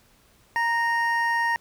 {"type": "tone pair together", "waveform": "triangle", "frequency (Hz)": [934, 1855.1], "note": ["A#5", "A#6"], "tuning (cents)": [3, -9], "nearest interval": "octave", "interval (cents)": 1188, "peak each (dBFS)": -22, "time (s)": [0.56, 1.56], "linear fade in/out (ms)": 0, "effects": ["pink hiss -59 dBFS RMS until 1.6 s"]}